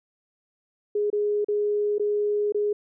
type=tone with dropouts; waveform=sine; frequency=415.3 Hz; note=G#4; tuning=in tune; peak=-21 dBFS; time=0.95-2.73 s; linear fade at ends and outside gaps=5 ms; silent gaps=1.102-1.128 / 1.446-1.484 / 1.983-1.996 / 2.523-2.545 s; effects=none